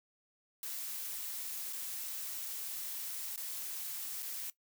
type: noise with dropouts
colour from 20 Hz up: blue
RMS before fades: -41 dBFS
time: 0.63-4.5 s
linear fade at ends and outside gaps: 1 ms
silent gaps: 1.727-1.732 / 3.36-3.376 / 4.224-4.228 s
effects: noise-tail reverb RT60 0.1 s tail -18 dB re dry